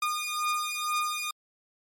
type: beating tone pair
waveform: sawtooth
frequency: 1219 / 1221.1 Hz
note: D#6 / D#6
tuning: -36 / -33 cents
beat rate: 2.1 Hz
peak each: -27 dBFS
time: 0.02-1.31 s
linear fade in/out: 5 ms
effects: MP3 64 kbps